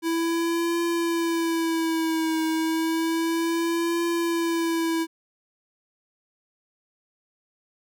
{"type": "tone with vibrato", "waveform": "square", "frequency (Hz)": 329.6, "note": "E4", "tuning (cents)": 0, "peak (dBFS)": -23, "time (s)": [0.02, 5.07], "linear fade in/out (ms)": 50, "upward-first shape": "triangle", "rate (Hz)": 0.31, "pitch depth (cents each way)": 55, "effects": []}